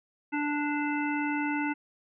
harmonic tone, 293.7 Hz, D4, in tune, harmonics 1 / 3 / 5 / 7 / 9, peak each -29 / -34 / -36 / -37 / -39 dBFS, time 0.32-1.74 s, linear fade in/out 20 ms, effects none

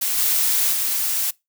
blue noise with level steps, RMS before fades -22 / -19 / -22 dBFS, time 0.01-1.31 s, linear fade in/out 10 ms, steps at 0.17 / 0.72 s, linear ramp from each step 20 ms, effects noise-tail reverb RT60 0.2 s tail -23 dB re dry

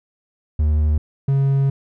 triangle tone pair in turn, 76 / 137.23 Hz, D#2 / C#3, -40 / -17 cents, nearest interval minor seventh, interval 1023 cents, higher second, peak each -12 dBFS, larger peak neither, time 0.59-0.98 / 1.28-1.7 s, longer second, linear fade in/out 5 ms, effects none

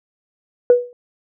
sine tone with exponential decay, 488.5 Hz, B4, 19 cents flat, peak -3 dBFS, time 0.7-0.93 s, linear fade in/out 1 ms, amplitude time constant 48 ms, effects tanh soft clip ceiling -1 dBFS

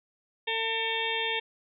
harmonic tone with a mistuned harmonic, 450.2 Hz, A4, 40 cents sharp, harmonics 1 / 2 / 4 / 5 / 6 / 7 / 8, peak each -35 / -35 / -35 / -35 / -35 / -35 / -35 dBFS, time 0.47-1.4 s, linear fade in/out 10 ms, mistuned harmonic 7, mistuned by +40 cents, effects none

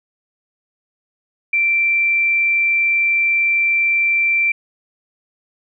sine tone, 2349 Hz, D7, in tune, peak -13 dBFS, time 1.53-4.52 s, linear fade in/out 5 ms, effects none

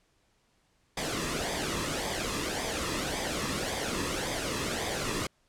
pink noise with flanger, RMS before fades -32 dBFS, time 0.97-5.27 s, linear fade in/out 5 ms, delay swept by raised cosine 0.71 to 1.36 ms, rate 1.8 Hz, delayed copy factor -0.6, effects pink hiss -70 dBFS RMS until 5.48 s + low-pass 9000 Hz 12 dB/octave

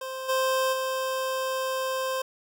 25% pulse tone with level steps, 523.3 Hz, C5, in tune, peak -29 / -19 / -23 dBFS, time 0.01-2.22 s, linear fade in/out 5 ms, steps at 0.28 / 0.72 s, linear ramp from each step 20 ms, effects none

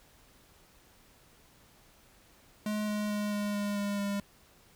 square tone with pitch steps, 211.3 / 209.6 / 207.9 / 206.2 / 204.6 / 202.9 / 201.3 Hz, G#3 / G#3 / G#3 / G#3 / G#3 / G#3 / G3, +30 / +16 / +2 / -12 / -26 / -40 / +46 cents, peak -31 dBFS, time 2.66-4.2 s, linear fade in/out 2 ms, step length 220 ms, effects pink hiss -61 dBFS RMS until 4.75 s

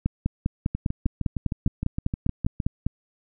two click trains, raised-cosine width 5 ms, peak -10 / -14 dBFS, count 15 / 13, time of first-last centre 0.06-2.866 / 0.75-2.602 s, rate 4.99 / 6.48 Hz, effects none

